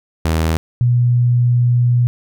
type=tone pair in turn; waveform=sawtooth / sine; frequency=80.5 / 121.73 Hz; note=E2 / B2; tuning=-41 / -25 cents; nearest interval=perfect fifth; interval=716 cents; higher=second; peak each=-10 dBFS; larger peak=neither; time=0.25-0.57 / 0.81-2.07 s; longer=second; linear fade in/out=0 ms; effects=none